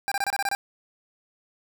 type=tone bursts; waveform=25% pulse; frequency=796 Hz; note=G5; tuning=26 cents sharp; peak=-20 dBFS; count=8; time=0.08-0.55 s; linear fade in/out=0 ms; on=36 ms; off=26 ms; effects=8-bit